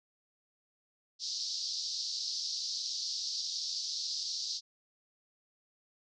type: band-pass noise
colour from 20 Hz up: pink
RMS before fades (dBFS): -37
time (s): 1.19-4.61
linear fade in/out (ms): 50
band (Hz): 4200 to 5600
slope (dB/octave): 48
effects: none